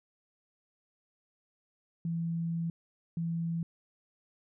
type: tone bursts at uneven times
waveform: sine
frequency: 166.9 Hz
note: E3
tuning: 22 cents sharp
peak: -30 dBFS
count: 2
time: 2.05-2.7 / 3.17-3.63 s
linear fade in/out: 2 ms
effects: none